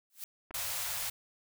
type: noise with exponential growth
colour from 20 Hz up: blue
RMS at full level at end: -38 dBFS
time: 0.1-0.24 s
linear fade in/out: 1 ms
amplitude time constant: 30 ms
type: clicks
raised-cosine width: 0.5 ms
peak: -32 dBFS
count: 2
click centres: 0.508 / 0.511 s
type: band-stop noise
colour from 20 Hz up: white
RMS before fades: -36 dBFS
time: 0.54-1.1 s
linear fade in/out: 5 ms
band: 150 to 520 Hz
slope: 48 dB/octave
effects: none